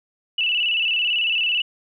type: tone with vibrato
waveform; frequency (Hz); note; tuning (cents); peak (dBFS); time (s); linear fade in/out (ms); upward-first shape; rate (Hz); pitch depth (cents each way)
sine; 2794; F7; 0; -18; 0.38-1.62; 5; square; 18; 77
effects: none